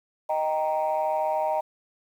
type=chord; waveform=sine; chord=Eb major; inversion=none; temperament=equal; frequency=622.3 / 784 / 932.3 Hz; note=Eb5 / G5 / Bb5; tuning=0 / 0 / 0 cents; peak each=-25 / -27 / -27 dBFS; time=0.29-1.61 s; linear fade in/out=10 ms; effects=tanh soft clip ceiling -17 dBFS + 9-bit